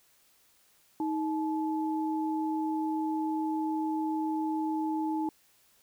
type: tone pair together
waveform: sine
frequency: 314.9 / 862.3 Hz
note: D#4 / A5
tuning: +21 / -35 cents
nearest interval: octave + perfect fourth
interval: 1744 cents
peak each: -29 / -34 dBFS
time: 1-5.29 s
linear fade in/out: 2 ms
effects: white hiss -65 dBFS RMS until 5.82 s